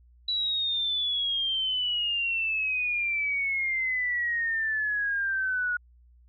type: exponential sweep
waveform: sine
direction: down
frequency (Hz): 3951 to 1447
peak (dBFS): -25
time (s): 0.28-5.77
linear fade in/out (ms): 5
effects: added 60 Hz sine -54 dBFS peak until 6.28 s